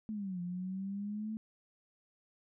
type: exponential two-way sweep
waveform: sine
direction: down then up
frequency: 221.1 to 174.5 to 221.1 Hz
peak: -36 dBFS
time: 0.09-1.37 s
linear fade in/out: 0 ms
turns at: 0.41 s
effects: none